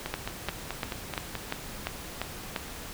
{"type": "two click trains", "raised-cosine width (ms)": 0.3, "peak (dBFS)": [-16, -13], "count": [7, 8], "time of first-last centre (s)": [[0.06, 1.353], [0.14, 2.562]], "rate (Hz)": [4.64, 2.89], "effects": ["pink hiss -41 dBFS RMS until 2.93 s"]}